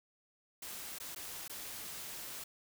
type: noise with dropouts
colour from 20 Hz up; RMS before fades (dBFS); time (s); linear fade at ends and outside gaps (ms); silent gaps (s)
white; -45; 0.62-2.44; 5; 0.986-1 / 1.149-1.16 / 1.48-1.496
effects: none